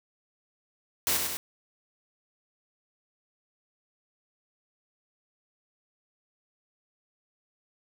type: noise with echo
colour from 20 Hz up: white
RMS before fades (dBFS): -26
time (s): 1.07-1.17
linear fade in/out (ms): 0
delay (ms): 100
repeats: 2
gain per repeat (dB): -4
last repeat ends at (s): 1.37
effects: none